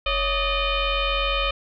sine tone with frequency modulation, 1246 Hz, D#6, 2 cents sharp, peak -20 dBFS, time 0.06-1.51 s, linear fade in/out 5 ms, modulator 601 Hz, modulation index 3.6, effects none

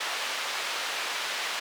white band-pass noise, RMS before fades -32 dBFS, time 0-1.6 s, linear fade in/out 10 ms, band 620 to 3500 Hz, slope 12 dB/octave, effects none

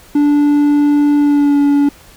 triangle tone with pitch glide, 291.4 to 285.6 Hz, D4 to D4, -13 to -48 cents, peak -6 dBFS, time 0.15-1.89 s, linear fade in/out 5 ms, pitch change -35 cents, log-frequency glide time 1.17-1.59 s, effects pink hiss -42 dBFS RMS until 2.16 s

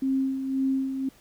sine tone with tremolo, 266.9 Hz, C4, 35 cents sharp, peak -21 dBFS, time 0.02-1.09 s, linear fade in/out 5 ms, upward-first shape sine, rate 1.9 Hz, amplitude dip 55%, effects pink hiss -57 dBFS RMS until 1.2 s

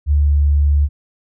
sine tone with pitch glide, 73 to 72.41 Hz, D2 to D2, -10 to -24 cents, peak -10 dBFS, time 0.06-0.89 s, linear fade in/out 50 ms, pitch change -14 cents, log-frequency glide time 0.18-0.32 s, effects none

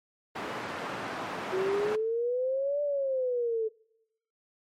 white band-pass noise, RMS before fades -36 dBFS, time 0.35-1.96 s, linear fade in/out 10 ms, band 160 to 1300 Hz, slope 12 dB/octave
sine exponential two-way sweep, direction up then down, 370 to 587.3 to 435 Hz, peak -26 dBFS, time 1.52-3.69 s, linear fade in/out 20 ms, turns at 2.82 s
effects noise-tail reverb RT60 0.9 s tail -26 dB re dry + MP3 64 kbps

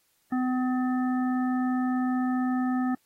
harmonic tone, 253.8 Hz, B3, 47 cents sharp, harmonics 1 / 3 / 5 / 7, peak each -24 / -34 / -38 / -41 dBFS, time 0.32-2.95 s, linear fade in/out 5 ms, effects white hiss -69 dBFS RMS until 3.05 s + AAC 48 kbps

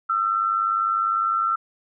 sine tone pair together, 1244.5 / 1344.4 Hz, D#6 / E6, 0 / +34 cents, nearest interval minor second, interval 134 cents, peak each -26 / -20 dBFS, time 0.09-1.56 s, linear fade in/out 10 ms, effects none

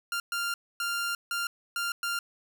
sawtooth tone bursts at uneven times, 1394 Hz, F6, 4 cents flat, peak -25 dBFS, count 6, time 0.12-0.2 / 0.32-0.54 / 0.8-1.15 / 1.31-1.47 / 1.76-1.92 / 2.03-2.19 s, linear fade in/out 2 ms, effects none

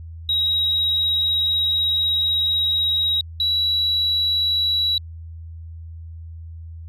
sine tone pair in turn, 3821 / 3913 Hz, A#7 / B7, +42 / -17 cents, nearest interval unison, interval 41 cents, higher second, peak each -16 dBFS, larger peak neither, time 0.29-3.21 / 3.4-4.98 s, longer first, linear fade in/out 2 ms, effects tanh soft clip ceiling -13 dBFS + added 82 Hz sine -33 dBFS peak until 6.88 s

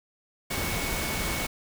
sine tone in noise, 2217 Hz, C#7, in tune, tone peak -36 dBFS, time 0.5-1.47 s, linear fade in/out 10 ms, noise pink, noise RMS -30 dBFS, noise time 0.5-1.47 s, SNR -9 dB, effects none

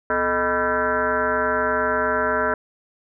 sine tone with frequency modulation, 987.8 Hz, B5, in tune, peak -18 dBFS, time 0.1-2.54 s, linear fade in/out 2 ms, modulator 184 Hz, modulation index 3.6, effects none

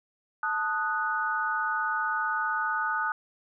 sine chord, D# diminished, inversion second, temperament equal, 880 / 1244.5 / 1480 Hz, A5 / D#6 / F#6, 0 / 0 / 0 cents, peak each -32 / -30 / -29 dBFS, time 0.43-3.12 s, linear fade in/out 2 ms, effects none

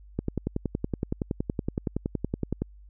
click train, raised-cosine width 3 ms, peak -14 dBFS, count 27, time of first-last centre 0.19-2.62 s, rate 10.7 Hz, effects added 50 Hz sine -47 dBFS peak until 2.89 s

